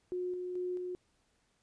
sine tone with tremolo, 361.4 Hz, F#4, 41 cents flat, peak -33 dBFS, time 0.12-0.95 s, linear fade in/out 0 ms, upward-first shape square, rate 2.3 Hz, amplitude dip 30%, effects pink hiss -74 dBFS RMS until 1.62 s + resampled to 22050 Hz

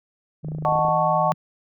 sine tone with pitch glide, 154.2 to 162.43 Hz, D#3 to E3, -15 to -25 cents, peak -27 dBFS, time 0.43-1.34 s, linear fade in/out 20 ms, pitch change +90 cents, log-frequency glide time 0.63-0.96 s
clicks, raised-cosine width 2 ms, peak -23 dBFS, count 12, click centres 0.447 / 0.485 / 0.519 / 0.549 / 0.585 / 0.624 / 0.686 / 0.724 / 0.756 / 0.79 / 0.85 / 0.885 s
sine chord, D# half-diminished seventh, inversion none, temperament equal with one note detuned, 616.2 / 740 / 880 / 1108.7 Hz, D#5 / F#5 / A5 / C#6, -17 / 0 / 0 / 0 cents, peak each -23 dBFS, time 0.65-1.32 s, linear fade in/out 0 ms
effects none

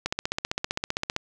click train, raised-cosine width 0.2 ms, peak -9 dBFS, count 18, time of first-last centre 0.06-1.164 s, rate 15.4 Hz, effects none

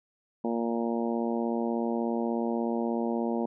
harmonic tone, 116.54 Hz, A#2, in tune, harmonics 2 / 3 / 4 / 5 / 6 / 7 / 8, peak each -29 / -33 / -35 / -37 / -39 / -40 / -41 dBFS, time 0.44-3.46 s, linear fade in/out 5 ms, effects none

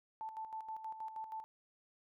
sine tone with tremolo, 880 Hz, A5, in tune, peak -40 dBFS, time 0.21-1.44 s, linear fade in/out 0 ms, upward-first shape square, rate 6.3 Hz, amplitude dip 60%, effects none

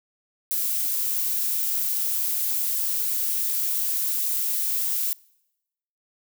violet noise, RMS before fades -25 dBFS, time 0.51-5.13 s, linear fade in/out 0 ms, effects noise-tail reverb RT60 0.9 s tail -25 dB re dry

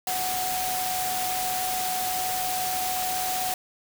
sine tone in noise, 740 Hz, F#5, in tune, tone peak -28 dBFS, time 0.07-3.54 s, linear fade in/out 2 ms, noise white, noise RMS -30 dBFS, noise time 0.07-3.54 s, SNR -1 dB, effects none

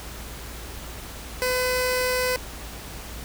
15% pulse tone with notch filter, 505 Hz, B4, 39 cents sharp, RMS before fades -24 dBFS, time 1.42-2.36 s, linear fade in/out 0 ms, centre 1200 Hz, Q 1.4, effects added 57 Hz sine -39 dBFS peak until 3.24 s + pink hiss -39 dBFS RMS until 3.24 s

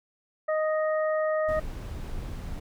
harmonic tone, 622.3 Hz, D#5, in tune, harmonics 1 / 2 / 3, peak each -24 / -33 / -36 dBFS, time 0.48-1.6 s, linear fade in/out 10 ms
brown noise, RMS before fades -35 dBFS, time 1.48-2.6 s, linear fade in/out 10 ms
effects none

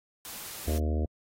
white noise, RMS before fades -41 dBFS, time 0.25-0.78 s, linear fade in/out 0 ms
harmonic tone, 77 Hz, D#2, 17 cents flat, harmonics 1 / 3 / 4 / 5 / 6 / 7 / 8 / 9, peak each -26 / -36 / -38 / -40 / -42 / -43 / -44 / -45 dBFS, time 0.67-1.06 s, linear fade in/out 10 ms
effects AAC 48 kbps

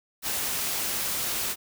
white noise, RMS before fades -29 dBFS, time 0.22-1.56 s, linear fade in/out 50 ms, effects none

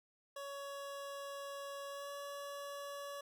25% pulse tone with pitch glide, 560 to 566.8 Hz, C#5 to C#5, +18 to +38 cents, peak -40 dBFS, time 0.36-3.21 s, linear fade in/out 5 ms, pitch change +20 cents, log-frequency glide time 1.89-2.11 s, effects none

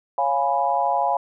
sine chord, C# dominant seventh, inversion none, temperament equal, 554.4 / 698.5 / 830.6 / 987.8 Hz, C#5 / E#5 / G#5 / B5, 0 / 0 / 0 / 0 cents, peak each -27 / -23 / -22 / -25 dBFS, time 0.18-1.17 s, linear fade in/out 2 ms, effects none

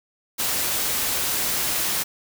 white noise, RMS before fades -24 dBFS, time 0.38-2.04 s, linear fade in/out 20 ms, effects none

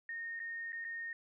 sine tone with dropouts, 1844 Hz, A#6, 19 cents flat, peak -39 dBFS, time 0.09-1.13 s, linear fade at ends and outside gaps 2 ms, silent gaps 0.394-0.4 / 0.722-0.729 / 0.844-0.848 s, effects none

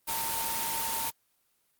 sine tone in noise, 910 Hz, A#5, 42 cents flat, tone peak -35 dBFS, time 0.07-1.11 s, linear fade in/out 20 ms, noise white, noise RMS -32 dBFS, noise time 0.07-1.11 s, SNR -6 dB, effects white hiss -72 dBFS RMS until 1.79 s + Opus 24 kbps

